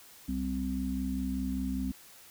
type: harmonic tone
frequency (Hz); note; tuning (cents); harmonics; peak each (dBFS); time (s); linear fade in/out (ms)
65.1; C2; -8; 1 / 3 / 4; -36 / -35 / -33; 0.28-1.92; 10
effects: white hiss -54 dBFS RMS until 2.3 s